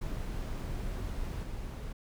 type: noise with level steps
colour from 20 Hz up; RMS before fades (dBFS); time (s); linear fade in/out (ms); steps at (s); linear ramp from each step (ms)
brown; -36 / -39; 0.01-1.93; 10; 1.43; 2
effects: none